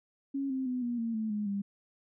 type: tone with pitch steps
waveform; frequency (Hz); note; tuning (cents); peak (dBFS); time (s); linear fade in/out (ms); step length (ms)
sine; 275.2 / 262.9 / 251.2 / 240 / 229.3 / 219.1 / 209.3 / 199.95; C#4 / C4 / B3 / B3 / A#3 / A3 / G#3 / G3; -12 / +8 / +30 / -49 / -28 / -7 / +14 / +35; -30; 0.34-1.62; 10; 160
effects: none